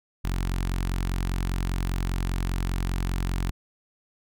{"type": "tone with notch filter", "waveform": "sawtooth", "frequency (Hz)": 45.03, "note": "F#1", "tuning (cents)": -46, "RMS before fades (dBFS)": -27, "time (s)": [0.24, 3.51], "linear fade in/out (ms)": 10, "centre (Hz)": 520, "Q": 1.1, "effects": []}